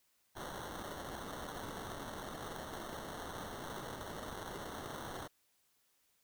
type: noise with sample-and-hold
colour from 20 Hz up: white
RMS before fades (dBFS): -45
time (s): 0.35-5.28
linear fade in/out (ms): 20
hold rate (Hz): 2450
effects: white hiss -75 dBFS RMS until 6.23 s